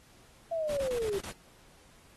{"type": "linear sweep", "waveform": "sine", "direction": "down", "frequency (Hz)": [679, 380.5], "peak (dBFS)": -29, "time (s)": [0.51, 1.19], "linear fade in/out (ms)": 10}
{"type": "noise bursts", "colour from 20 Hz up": "pink", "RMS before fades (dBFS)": -42, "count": 6, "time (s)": [0.69, 1.315], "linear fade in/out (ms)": 2, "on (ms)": 80, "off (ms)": 29}
{"effects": ["pink hiss -60 dBFS RMS until 2.16 s", "AAC 32 kbps"]}